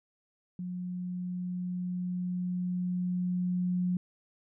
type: tone with level ramp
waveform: sine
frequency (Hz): 180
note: F#3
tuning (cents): -47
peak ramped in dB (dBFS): -34 to -26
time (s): 0.59-3.97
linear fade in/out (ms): 2
effects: none